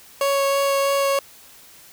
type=tone with vibrato; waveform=30% pulse; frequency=554.4 Hz; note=C#5; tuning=in tune; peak=-15 dBFS; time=0.21-1.19 s; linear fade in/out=2 ms; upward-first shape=sine; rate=3.1 Hz; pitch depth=8 cents each way; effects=white hiss -47 dBFS RMS until 1.92 s